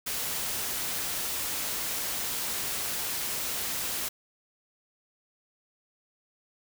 white noise, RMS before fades -32 dBFS, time 0.06-4.09 s, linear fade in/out 10 ms, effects none

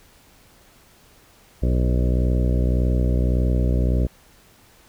harmonic tone with a mistuned harmonic, 61.74 Hz, B1, in tune, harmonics 1 / 2 / 3 / 4 / 5 / 6 / 7 / 8 / 9 / 10, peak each -18 / -24 / -28 / -30 / -32 / -34 / -35 / -36 / -37 / -38 dBFS, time 1.62-4.07 s, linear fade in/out 10 ms, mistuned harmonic 8, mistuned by +20 cents, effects pink hiss -53 dBFS RMS until 4.88 s

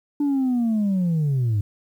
sine linear sweep, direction down, 293.7 to 98.3 Hz, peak -16 dBFS, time 0.2-1.61 s, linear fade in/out 5 ms, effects tanh soft clip ceiling -17 dBFS + 9-bit

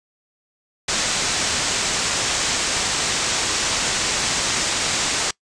white low-pass noise, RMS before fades -22 dBFS, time 0.88-5.31 s, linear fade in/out 5 ms, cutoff 8200 Hz, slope 48 dB/octave, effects noise-tail reverb RT60 0.1 s tail -23 dB re dry + resampled to 22050 Hz

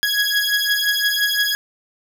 20% pulse beating tone pair, 1661.2 / 1667 Hz, G#6 / G#6, 0 / +6 cents, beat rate 5.8 Hz, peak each -15 dBFS, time 0.03-1.55 s, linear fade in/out 0 ms, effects none

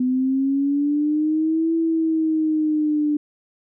sine linear two-way sweep, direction up then down, 250.9 to 329.6 to 295.6 Hz, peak -17 dBFS, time 0-3.17 s, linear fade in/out 5 ms, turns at 1.74 s, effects none

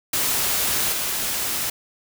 white noise with level steps, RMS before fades -22 / -25 dBFS, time 0.13-1.7 s, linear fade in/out 5 ms, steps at 0.92 s, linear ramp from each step 2 ms, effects none

